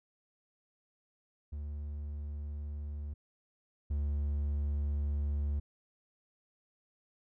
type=tone pair in turn; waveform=triangle; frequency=73.42 / 72.45 Hz; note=D2 / D2; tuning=0 / -23 cents; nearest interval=unison; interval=23 cents; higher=first; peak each=-35 / -28 dBFS; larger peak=second; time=1.52-3.14 / 3.9-5.6 s; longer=second; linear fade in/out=10 ms; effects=none